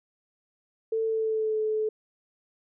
sine tone with pitch glide, 446.1 to 432.7 Hz, A4 to A4, +24 to -29 cents, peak -24 dBFS, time 0.92-1.89 s, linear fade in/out 5 ms, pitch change -53 cents, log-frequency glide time 1.05-1.59 s, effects none

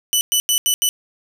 15% pulse tone bursts at uneven times, 2980 Hz, F#7, 12 cents sharp, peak -7 dBFS, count 5, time 0.13-0.21 / 0.32-0.4 / 0.49-0.58 / 0.66-0.74 / 0.82-0.89 s, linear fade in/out 0 ms, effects none

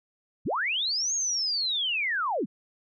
sine linear two-way sweep, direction up then down, 51.5 to 6645 to 145.2 Hz, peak -25 dBFS, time 0.45-2.46 s, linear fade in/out 20 ms, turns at 1.14 s, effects none

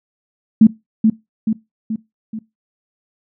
sine tone with echo, 220 Hz, A3, in tune, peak -3 dBFS, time 0.61-0.67 s, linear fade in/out 5 ms, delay 430 ms, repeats 4, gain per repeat -5 dB, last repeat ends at 2.39 s, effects noise-tail reverb RT60 0.2 s tail -20 dB re dry

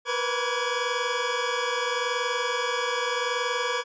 25% pulse tone cluster, 479.2 / 500 / 1145 / 1662 Hz, A#4 / B4 / D6 / G#6, +48 / +21 / -44 / +1 cents, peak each -27 dBFS, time 0.05-3.84 s, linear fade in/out 50 ms, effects resampled to 16000 Hz

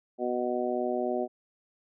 harmonic tone, 123.47 Hz, B2, in tune, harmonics 2 / 3 / 4 / 5 / 6, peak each -34 / -31 / -37 / -32 / -35 dBFS, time 0.18-1.28 s, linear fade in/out 50 ms, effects none

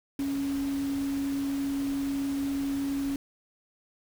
sine tone in noise, 277.2 Hz, C#4, in tune, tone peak -27 dBFS, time 0.19-3.16 s, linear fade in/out 2 ms, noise pink, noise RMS -43 dBFS, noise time 0.19-3.16 s, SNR +13 dB, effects none

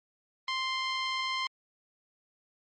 15% pulse tone, 1047 Hz, C6, 1 cent sharp, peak -23 dBFS, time 0.48-1.47 s, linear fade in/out 2 ms, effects MP3 32 kbps

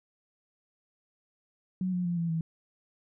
sine tone with pitch steps, 185 / 179.22 / 173.61 / 168.18 / 162.92 Hz, F#3 / F3 / F3 / E3 / E3, 0 / +45 / -10 / +35 / -20 cents, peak -27 dBFS, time 1.81-2.41 s, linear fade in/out 2 ms, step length 120 ms, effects none

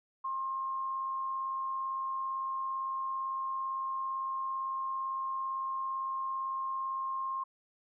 sine tone with amplitude modulation, 1065 Hz, C6, 30 cents sharp, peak -31 dBFS, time 0.24-7.44 s, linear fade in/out 10 ms, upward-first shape sine, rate 97.8 Hz, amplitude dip 30%, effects none

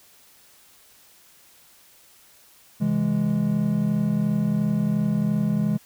triangle chord, C augmented, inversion none, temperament equal with one note detuned, 133.41 / 164.81 / 207.7 Hz, C3 / E3 / G#3, +34 / 0 / 0 cents, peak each -26 / -23 / -20 dBFS, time 2.8-5.78 s, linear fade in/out 20 ms, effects white hiss -54 dBFS RMS until 5.85 s

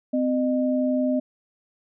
sine tone pair together, 257 / 611.3 Hz, C4 / D#5, -31 / -31 cents, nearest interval octave + minor third, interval 1500 cents, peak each -21 / -25 dBFS, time 0.13-1.2 s, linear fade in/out 10 ms, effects none

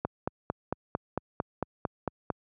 click train, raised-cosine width 1 ms, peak -14 dBFS, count 11, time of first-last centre 0.05-2.302 s, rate 4.44 Hz, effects high-pass 80 Hz 12 dB/octave

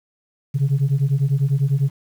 sine beating tone pair, 133.2 / 143.2 Hz, C3 / D3, +31 / -43 cents, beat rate 10 Hz, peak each -17 dBFS, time 0.54-1.9 s, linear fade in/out 20 ms, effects tanh soft clip ceiling -12 dBFS + 8-bit

